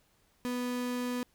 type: tone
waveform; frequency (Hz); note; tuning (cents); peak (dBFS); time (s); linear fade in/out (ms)
35% pulse; 246.9; B3; 0; -30; 0.45-1.23; 0
effects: pink hiss -69 dBFS RMS until 1.34 s